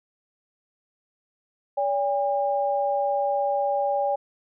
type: tone pair together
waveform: sine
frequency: 570.6 / 807 Hz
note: C#5 / G#5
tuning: +50 / -50 cents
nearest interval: tritone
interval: 600 cents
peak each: -24 dBFS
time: 1.77-4.16 s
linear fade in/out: 10 ms
effects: none